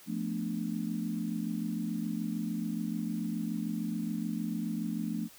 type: chord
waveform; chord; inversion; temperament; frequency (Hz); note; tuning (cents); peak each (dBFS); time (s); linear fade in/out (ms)
sine; B half-diminished seventh; second; equal; 174.61 / 220 / 246.9 / 293.7; F3 / A3 / B3 / D4; 0 / 0 / 0 / 0; -37 / -34 / -40 / -39; 0.06-5.29; 50
effects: white hiss -55 dBFS RMS until 5.38 s